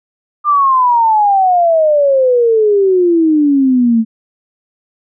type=exponential sweep; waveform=sine; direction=down; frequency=1206 to 220 Hz; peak=-7 dBFS; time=0.44-4.05 s; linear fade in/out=50 ms; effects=none